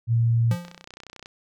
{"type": "tone", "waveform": "sine", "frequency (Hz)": 116.1, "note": "A#2", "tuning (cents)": -7, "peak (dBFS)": -17, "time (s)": [0.07, 0.56], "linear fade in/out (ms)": 50}
{"type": "tone with exponential decay", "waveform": "square", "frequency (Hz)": 174.61, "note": "F3", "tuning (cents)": 0, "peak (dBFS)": -24, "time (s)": [0.51, 0.84], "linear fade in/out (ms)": 2, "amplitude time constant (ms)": 70}
{"type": "click train", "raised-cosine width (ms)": 0.2, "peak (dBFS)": -24, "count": 20, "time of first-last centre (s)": [0.65, 1.259], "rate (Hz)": 31.2}
{"effects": []}